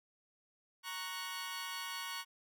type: chord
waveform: 15% pulse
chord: F# major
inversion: first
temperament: equal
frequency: 932.3 / 1108.7 / 1480 Hz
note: A#5 / C#6 / F#6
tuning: 0 / 0 / 0 cents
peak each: -39 / -37 / -39 dBFS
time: 0.83-2.25 s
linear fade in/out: 50 ms
effects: none